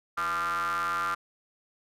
square ring-modulated tone, 88.6 Hz, F2, 25 cents sharp, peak -25 dBFS, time 0.17-1.15 s, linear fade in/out 10 ms, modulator 1290 Hz, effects resampled to 32000 Hz

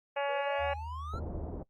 harmonic tone, 281.6 Hz, C#4, 27 cents sharp, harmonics 2 / 3 / 4 / 5 / 6 / 7 / 8 / 9 / 10, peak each -32 / -35 / -41 / -46 / -40 / -47 / -46 / -45 / -45 dBFS, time 0.16-0.74 s, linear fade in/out 10 ms
triangle exponential sweep, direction up, 466.2 to 1396.9 Hz, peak -39 dBFS, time 0.28-1.2 s, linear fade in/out 20 ms
sine tone with vibrato, 77.78 Hz, D#2, in tune, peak -39 dBFS, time 0.58-1.56 s, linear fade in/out 50 ms, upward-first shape square, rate 18 Hz, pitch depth 43 cents each way
pink low-pass noise, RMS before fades -40 dBFS, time 1.13-1.63 s, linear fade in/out 5 ms, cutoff 730 Hz, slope 24 dB/octave
effects noise-tail reverb RT60 0.1 s tail -23 dB re dry + Opus 48 kbps

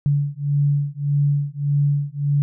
sine beating tone pair, 142.7 / 144.4 Hz, D3 / D3, -49 / -29 cents, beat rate 1.7 Hz, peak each -20 dBFS, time 0.06-2.42 s, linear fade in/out 0 ms, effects none

